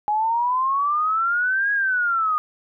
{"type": "exponential two-way sweep", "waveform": "sine", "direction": "up then down", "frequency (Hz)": [830.6, 1661.2, 1222], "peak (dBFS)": -18, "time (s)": [0.08, 2.38], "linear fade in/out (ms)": 0, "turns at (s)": 1.72, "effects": []}